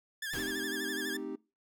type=tone with vibrato; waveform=sawtooth; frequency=1688 Hz; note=G#6; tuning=28 cents sharp; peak=-32 dBFS; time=0.22-1.17 s; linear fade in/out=5 ms; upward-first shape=sine; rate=12 Hz; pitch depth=91 cents each way
type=noise with exponential decay; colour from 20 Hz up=pink; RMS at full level=-40 dBFS; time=0.33-0.93 s; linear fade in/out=5 ms; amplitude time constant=130 ms
type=chord; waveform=triangle; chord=A half-diminished seventh; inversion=none; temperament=equal; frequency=220 / 261.6 / 311.1 / 392 Hz; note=A3 / C4 / Eb4 / G4; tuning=0 / 0 / 0 / 0 cents; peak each=-45 / -40 / -39 / -39 dBFS; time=0.36-1.36 s; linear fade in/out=10 ms
effects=noise-tail reverb RT60 0.3 s tail -23 dB re dry